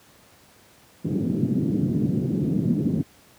pink band-pass noise, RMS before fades -23 dBFS, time 1.04-3.03 s, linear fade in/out 20 ms, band 130 to 300 Hz, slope 24 dB/octave, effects pink hiss -54 dBFS RMS until 3.38 s + high-pass 80 Hz 12 dB/octave

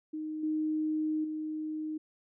sine tone with level steps, 310 Hz, D#4, 6 cents flat, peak -34 / -28 / -33 dBFS, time 0.13-1.98 s, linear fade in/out 10 ms, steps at 0.43 / 1.24 s, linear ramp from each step 5 ms, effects none

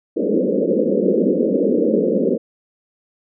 white band-pass noise, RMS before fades -17 dBFS, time 0.16-2.38 s, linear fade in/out 20 ms, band 180 to 550 Hz, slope 96 dB/octave, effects none

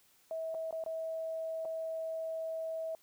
sine tone with dropouts, 647 Hz, E5, 32 cents flat, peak -35 dBFS, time 0.31-2.95 s, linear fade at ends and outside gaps 1 ms, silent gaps 0.544-0.548 / 0.709-0.726 / 0.839-0.862 / 1.65-1.654 s, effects white hiss -67 dBFS RMS until 3.02 s

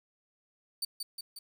sawtooth tone with echo, 4577 Hz, D8, 45 cents flat, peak -28 dBFS, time 0.82-0.85 s, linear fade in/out 5 ms, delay 180 ms, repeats 3, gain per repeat -4 dB, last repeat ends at 1.39 s, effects 10-bit

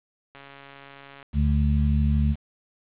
click train, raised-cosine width 0.3 ms, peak -28 dBFS, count 123, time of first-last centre 0.35-1.228 s, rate 139 Hz
harmonic tone, 72.7 Hz, D2, 17 cents flat, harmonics 1 / 2 / 3, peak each -20 / -25 / -26 dBFS, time 1.33-2.36 s, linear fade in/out 50 ms
effects resampled to 8000 Hz + 8-bit

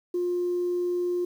sine tone, 354.4 Hz, F4, 25 cents sharp, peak -23 dBFS, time 0.14-1.25 s, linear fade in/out 5 ms, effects tanh soft clip ceiling -20 dBFS + 9-bit

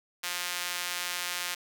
sawtooth tone with high-pass filter, 177.2 Hz, F3, 25 cents sharp, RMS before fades -34 dBFS, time 0.23-1.55 s, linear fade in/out 10 ms, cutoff 1900 Hz, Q 0.67, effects 9-bit

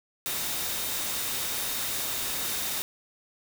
sine tone in noise, 3690 Hz, A#7, 18 cents flat, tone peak -41 dBFS, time 0.26-2.82 s, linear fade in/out 0 ms, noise white, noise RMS -31 dBFS, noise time 0.26-2.82 s, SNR -13 dB, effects none

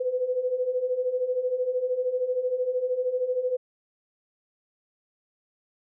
sine beating tone pair, 493.9 / 506.9 Hz, B4 / B4, 0 / +45 cents, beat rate 13 Hz, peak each -30 / -25 dBFS, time 0-3.57 s, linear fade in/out 10 ms, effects none

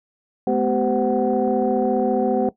sine tone cluster, 214.5 / 249.2 / 388 / 513 / 748 Hz, A3 / B3 / G4 / C5 / F#5, -44 / +16 / -18 / -34 / +19 cents, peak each -23 dBFS, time 0.47-2.49 s, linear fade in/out 2 ms, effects noise-tail reverb RT60 0.1 s tail -17 dB re dry + tanh soft clip ceiling -8 dBFS

